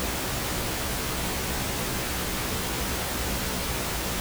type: noise with comb filter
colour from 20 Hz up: pink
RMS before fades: -29 dBFS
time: 0-4.2 s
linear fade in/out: 0 ms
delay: 16 ms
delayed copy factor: +0.65
effects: none